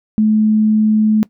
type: tone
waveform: sine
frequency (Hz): 215.5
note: A3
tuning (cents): -36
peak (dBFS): -9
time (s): 0.18-1.23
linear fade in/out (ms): 0
effects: noise-tail reverb RT60 0.1 s tail -19 dB re dry